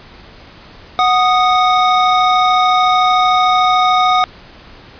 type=tone pair together; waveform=square; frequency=737.9 / 1241 Hz; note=F#5 / D#6; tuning=-5 / -5 cents; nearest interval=major sixth; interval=900 cents; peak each=-13 dBFS; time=0.99-4.24 s; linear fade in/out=0 ms; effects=pink hiss -39 dBFS RMS until 4.99 s + resampled to 11025 Hz